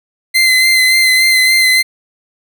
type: tone with vibrato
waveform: 30% pulse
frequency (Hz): 2061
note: C7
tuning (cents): -27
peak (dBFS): -5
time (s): 0.34-1.83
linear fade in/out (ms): 20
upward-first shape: sine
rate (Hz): 3.5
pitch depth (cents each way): 23
effects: none